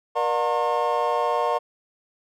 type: tone cluster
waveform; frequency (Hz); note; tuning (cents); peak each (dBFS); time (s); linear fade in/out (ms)
triangle; 476.1 / 600 / 719 / 913 / 1078; A#4 / D5 / F#5 / A#5 / C#6; +37 / +37 / -50 / -36 / -49; -25; 0.15-1.59; 20
effects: none